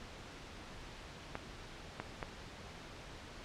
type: clicks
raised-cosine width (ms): 0.5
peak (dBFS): -23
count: 3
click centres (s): 1.354 / 2 / 2.228
effects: pink hiss -50 dBFS RMS until 3.44 s + low-pass 5000 Hz 12 dB/octave